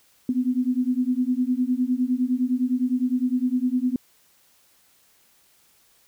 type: beating tone pair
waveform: sine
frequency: 246.9 / 256.7 Hz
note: B3 / C4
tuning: 0 / -33 cents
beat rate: 9.8 Hz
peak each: -23 dBFS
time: 0.29-3.96 s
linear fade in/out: 2 ms
effects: white hiss -60 dBFS RMS until 6.07 s